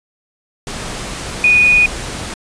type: tone in noise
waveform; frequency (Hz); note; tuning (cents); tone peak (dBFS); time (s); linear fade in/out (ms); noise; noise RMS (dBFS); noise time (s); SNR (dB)
sine; 2469; D#7; -14; -7; 1.44-1.86; 2; pink; -25; 0.67-2.34; +15
effects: resampled to 22050 Hz